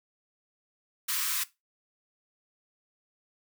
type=high-pass noise; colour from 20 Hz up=white; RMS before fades=-30 dBFS; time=1.08-1.44 s; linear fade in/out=10 ms; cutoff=1000 Hz; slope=96 dB/octave; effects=noise-tail reverb RT60 0.2 s tail -17 dB re dry